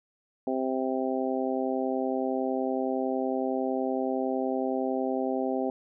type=harmonic tone; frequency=130.81 Hz; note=C3; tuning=in tune; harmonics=2 / 3 / 4 / 5 / 6; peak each=-30 / -32 / -33 / -34 / -35 dBFS; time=0.47-5.7 s; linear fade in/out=2 ms; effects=none